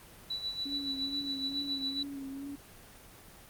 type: tone with tremolo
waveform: sine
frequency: 3951 Hz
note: B7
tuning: in tune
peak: -30 dBFS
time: 0.3-2.03 s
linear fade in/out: 5 ms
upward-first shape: sine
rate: 7.2 Hz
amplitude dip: 65%
type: tone with vibrato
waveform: sine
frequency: 276 Hz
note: C#4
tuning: 7 cents flat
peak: -38 dBFS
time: 0.65-2.56 s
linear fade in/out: 10 ms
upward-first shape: sine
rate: 2.3 Hz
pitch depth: 40 cents each way
effects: pink hiss -53 dBFS RMS until 3.49 s + Opus 24 kbps